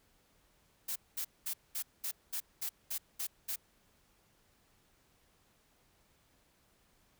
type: noise bursts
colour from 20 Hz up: blue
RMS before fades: -37 dBFS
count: 10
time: 0.88-3.56 s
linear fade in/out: 10 ms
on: 79 ms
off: 210 ms
effects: pink hiss -70 dBFS RMS until 7.19 s